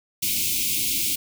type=band-stop noise; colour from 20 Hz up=white; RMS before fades=-24 dBFS; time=0.22-1.16 s; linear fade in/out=10 ms; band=370 to 2200 Hz; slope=96 dB/octave; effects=none